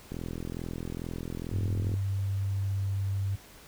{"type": "click train", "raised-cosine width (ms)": 3, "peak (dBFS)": -23, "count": 78, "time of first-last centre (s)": [0.12, 1.94], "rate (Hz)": 42.3}
{"type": "tone", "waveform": "sine", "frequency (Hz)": 98, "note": "G2", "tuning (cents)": 0, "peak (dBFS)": -27, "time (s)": [1.52, 3.36], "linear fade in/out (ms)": 10}
{"effects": ["pink hiss -52 dBFS RMS until 3.67 s"]}